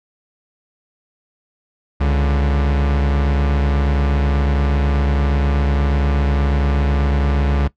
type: tone pair together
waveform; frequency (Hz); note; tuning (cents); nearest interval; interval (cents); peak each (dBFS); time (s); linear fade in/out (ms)
45% pulse; 69.8 / 147.9; C#2 / D3; +13 / +13; octave + minor second; 1300; -15 / -23; 2-7.68; 10
effects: noise-tail reverb RT60 0.1 s tail -18 dB re dry + low-pass 3000 Hz 12 dB/octave